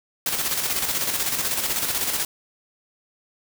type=noise with tremolo; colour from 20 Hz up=white; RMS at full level=-23 dBFS; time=0.26-2.25 s; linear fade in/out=2 ms; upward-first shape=square; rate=16 Hz; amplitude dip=45%; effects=none